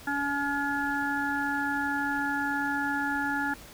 harmonic tone, 283.4 Hz, C#4, 38 cents sharp, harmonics 1 / 3 / 5 / 6, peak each -32 / -32 / -32 / -32 dBFS, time 0.07-3.54 s, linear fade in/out 5 ms, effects pink hiss -48 dBFS RMS until 3.73 s

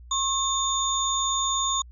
sine tone cluster, 1086 / 3608 / 6800 Hz, C#6 / A7 / G#8, -36 / +43 / +40 cents, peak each -26 / -28 / -27 dBFS, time 0.11-1.82 s, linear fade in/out 5 ms, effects added 60 Hz sine -43 dBFS peak until 1.91 s

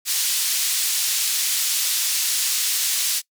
pink band-pass noise, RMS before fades -22 dBFS, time 0.05-3.22 s, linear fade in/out 50 ms, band 4200 to 15000 Hz, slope 12 dB/octave, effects noise-tail reverb RT60 0.1 s tail -21 dB re dry

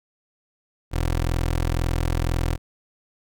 20% pulse tone, 42 Hz, E1, 33 cents sharp, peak -16 dBFS, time 0.91-2.58 s, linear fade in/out 50 ms, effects none

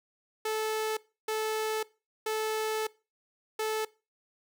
sawtooth tone bursts at uneven times, 435.7 Hz, A4, 17 cents flat, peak -25 dBFS, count 4, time 0.45-0.97 / 1.28-1.83 / 2.26-2.87 / 3.59-3.85 s, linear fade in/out 5 ms, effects noise-tail reverb RT60 0.3 s tail -21 dB re dry

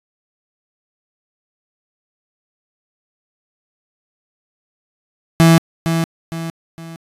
35% pulse tone with echo, 164.81 Hz, E3, in tune, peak -5 dBFS, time 5.4-5.58 s, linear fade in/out 0 ms, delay 460 ms, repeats 3, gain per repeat -8 dB, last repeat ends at 6.96 s, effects resampled to 32000 Hz

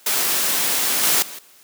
white noise with level steps, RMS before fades -20 / -17 / -35 dBFS, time 0.06-1.39 s, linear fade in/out 5 ms, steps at 1.03 / 1.22 s, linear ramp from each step 5 ms, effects white hiss -50 dBFS RMS until 1.63 s + high-pass 200 Hz 12 dB/octave

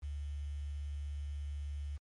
sine tone with quantisation, 72.2 Hz, D2, 29 cents flat, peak -37 dBFS, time 0.02-1.98 s, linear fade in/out 20 ms, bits 10, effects MP3 48 kbps

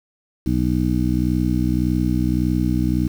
harmonic tone, 61.74 Hz, B1, in tune, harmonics 1 / 2 / 3 / 4 / 5, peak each -23 / -23 / -23 / -23 / -23 dBFS, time 0.46-3.08 s, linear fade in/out 5 ms, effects 7-bit

